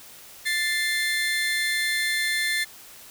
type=tone pair together; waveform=30% pulse; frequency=1764 / 2093 Hz; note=A6 / C7; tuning=+4 / 0 cents; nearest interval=minor third; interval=296 cents; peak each=-23 dBFS; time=0.45-2.65 s; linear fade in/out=20 ms; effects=white hiss -46 dBFS RMS until 3.1 s